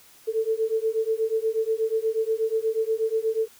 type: beating tone pair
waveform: sine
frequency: 440 / 448.3 Hz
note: A4 / A4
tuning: 0 / +32 cents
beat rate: 8.3 Hz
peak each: -25 dBFS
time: 0.27-3.48 s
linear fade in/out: 20 ms
effects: white hiss -53 dBFS RMS until 3.59 s